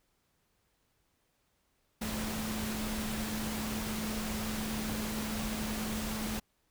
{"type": "tone in noise", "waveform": "sine", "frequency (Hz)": 216.7, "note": "A3", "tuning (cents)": -26, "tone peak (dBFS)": -36, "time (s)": [2.01, 6.4], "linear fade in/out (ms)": 10, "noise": "pink", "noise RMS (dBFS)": -38, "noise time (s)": [2.01, 6.4], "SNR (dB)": -1, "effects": ["pink hiss -75 dBFS RMS until 6.7 s"]}